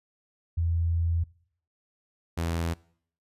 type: tone pair in turn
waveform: sine / sawtooth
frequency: 83.9 / 83.58 Hz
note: E2 / E2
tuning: +31 / +24 cents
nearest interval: unison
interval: 7 cents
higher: first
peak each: -23 dBFS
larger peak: neither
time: 0.57-1.24 / 2.37-2.74 s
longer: first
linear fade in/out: 10 ms
effects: noise-tail reverb RT60 0.6 s tail -23 dB re dry + resampled to 32000 Hz